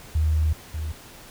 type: tone pair in turn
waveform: sine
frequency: 77.78 / 77.78 Hz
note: D#2 / D#2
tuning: 0 / 0 cents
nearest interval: unison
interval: 0 cents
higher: neither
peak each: -18 / -26 dBFS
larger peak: first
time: 0.15-0.53 / 0.74-0.92 s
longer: first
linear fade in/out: 5 ms
effects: pink hiss -45 dBFS RMS until 1.3 s